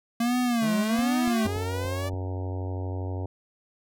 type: tone with vibrato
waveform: square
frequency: 230 Hz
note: A#3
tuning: 23 cents flat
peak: -23 dBFS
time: 0.2-1.47 s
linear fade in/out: 5 ms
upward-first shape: sine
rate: 1.3 Hz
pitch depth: 140 cents each way
type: linear sweep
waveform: sawtooth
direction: up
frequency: 140 to 587.3 Hz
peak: -28 dBFS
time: 0.61-2.1 s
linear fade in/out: 20 ms
type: click train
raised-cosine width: 5 ms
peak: -28 dBFS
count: 5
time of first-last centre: 0.99-2.136 s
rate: 3.49 Hz
type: harmonic tone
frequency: 92.5 Hz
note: F#2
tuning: in tune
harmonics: 1 / 3 / 4 / 5 / 6 / 7 / 8 / 9 / 10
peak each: -29 / -39 / -41 / -43 / -45 / -46 / -47 / -48 / -49 dBFS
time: 1.45-3.26 s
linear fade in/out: 5 ms
effects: none